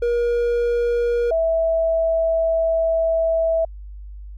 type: tone pair in turn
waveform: triangle / sine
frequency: 475.9 / 654.9 Hz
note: A#4 / E5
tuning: +36 / -11 cents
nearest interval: tritone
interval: 553 cents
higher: second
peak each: -15 / -16 dBFS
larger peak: first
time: 0.02-1.31 / 1.31-3.65 s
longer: second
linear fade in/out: 5 ms
effects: added 50 Hz sine -33 dBFS peak until 4.37 s